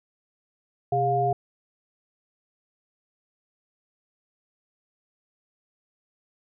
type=tone cluster; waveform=sine; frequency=129 / 405.4 / 707 Hz; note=C3 / G#4 / F5; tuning=-24 / -42 / +21 cents; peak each=-28 / -27 / -22 dBFS; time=0.92-1.33 s; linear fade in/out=5 ms; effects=none